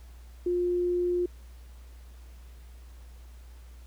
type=tone; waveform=sine; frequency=354.2 Hz; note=F4; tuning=24 cents sharp; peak=-24 dBFS; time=0.46-1.26 s; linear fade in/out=5 ms; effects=added 60 Hz sine -45 dBFS peak until 3.86 s + pink hiss -60 dBFS RMS until 3.86 s